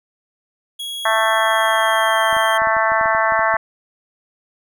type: tone with pitch glide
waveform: 45% pulse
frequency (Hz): 3322 to 3179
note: G#7 to G7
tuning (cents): 0 to +24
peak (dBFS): -25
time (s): 0.79-2.58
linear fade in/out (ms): 10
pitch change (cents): -76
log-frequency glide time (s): 1.21-2.27
type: harmonic tone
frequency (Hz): 221.4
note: A3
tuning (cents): +11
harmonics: 3 / 4 / 5 / 6 / 7 / 8 / 9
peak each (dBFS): -20 / -21 / -20 / -24 / -23 / -22 / -26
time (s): 1.05-3.57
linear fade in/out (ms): 5
type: clicks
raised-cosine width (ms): 3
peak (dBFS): -24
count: 12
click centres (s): 2.328 / 2.367 / 2.619 / 2.672 / 2.767 / 2.919 / 3.012 / 3.058 / 3.149 / 3.322 / 3.393 / 3.541
effects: none